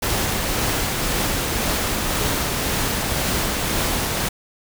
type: noise with tremolo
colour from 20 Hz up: pink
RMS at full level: -21 dBFS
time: 0.02-4.29 s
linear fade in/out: 10 ms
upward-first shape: triangle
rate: 1.9 Hz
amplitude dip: 25%
effects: none